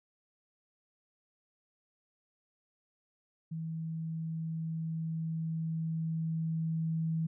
sine tone with level ramp, 161.8 Hz, E3, 32 cents flat, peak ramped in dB -35 to -29 dBFS, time 3.51-7.27 s, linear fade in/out 10 ms, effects none

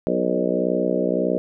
harmonic tone with a mistuned harmonic, 61.74 Hz, B1, in tune, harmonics 3 / 4 / 5 / 6 / 7 / 8 / 9 / 10, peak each -27 / -27 / -27 / -27 / -27 / -27 / -27 / -27 dBFS, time 0.07-1.38 s, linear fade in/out 0 ms, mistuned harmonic 8, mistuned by -17 cents, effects none

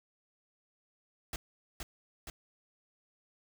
pink noise with echo, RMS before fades -38 dBFS, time 1.33-1.36 s, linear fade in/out 2 ms, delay 470 ms, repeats 2, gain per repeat -3 dB, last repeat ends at 2.3 s, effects none

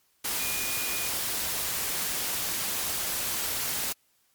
sine tone in noise, 2446 Hz, D#7, 30 cents flat, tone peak -36 dBFS, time 0.39-1.09 s, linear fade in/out 10 ms, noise white, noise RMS -30 dBFS, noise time 0.24-3.93 s, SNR -9 dB, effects white hiss -68 dBFS RMS until 4.34 s + MP3 96 kbps

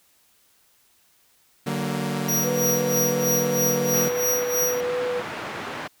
sawtooth chord, D augmented, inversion none, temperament equal with one note detuned, 146.83 / 188.23 / 233.1 Hz, D3 / F#3 / A#3, 0 / +30 / 0 cents, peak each -25 dBFS, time 1.66-4.09 s, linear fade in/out 10 ms
sawtooth tone with tremolo, 5760 Hz, F#8, 47 cents flat, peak -18 dBFS, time 2.28-4.81 s, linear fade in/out 10 ms, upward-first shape sine, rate 3.1 Hz, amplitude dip 85%
sine tone with vibrato, 493.9 Hz, B4, in tune, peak -23 dBFS, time 2.42-5.23 s, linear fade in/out 50 ms, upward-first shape sine, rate 2.8 Hz, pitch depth 9 cents each way
white band-pass noise, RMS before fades -33 dBFS, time 3.93-5.88 s, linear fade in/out 10 ms, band 130 to 1700 Hz, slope 12 dB/octave
effects white hiss -61 dBFS RMS until 6 s

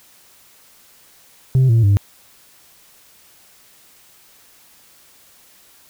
sine tone with pitch steps, 130.7 / 114.44 / 100.2 Hz, C3 / A#2 / G2, -1 / -31 / +38 cents, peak -7 dBFS, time 1.55-1.97 s, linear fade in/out 0 ms, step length 140 ms, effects tanh soft clip ceiling -9 dBFS + white hiss -50 dBFS RMS until 5.89 s

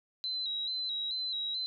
sine tone with vibrato, 3951 Hz, B7, in tune, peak -32 dBFS, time 0.24-1.66 s, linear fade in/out 0 ms, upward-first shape square, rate 2.3 Hz, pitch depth 44 cents each way, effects none

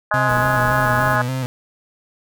harmonic tone, 209.4 Hz, G#3, 15 cents sharp, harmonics 3 / 4 / 5 / 6 / 7 / 8, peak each -23 / -23 / -23 / -23 / -23 / -23 dBFS, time 0.11-1.22 s, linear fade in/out 5 ms
35% pulse tone with vibrato, 127 Hz, B2, 49 cents sharp, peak -19 dBFS, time 0.14-1.46 s, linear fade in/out 0 ms, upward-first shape square, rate 3.5 Hz, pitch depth 49 cents each way
pink band-stop noise, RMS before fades -31 dBFS, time 0.29-1.16 s, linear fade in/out 2 ms, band 490 to 11000 Hz, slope 12 dB/octave
effects none

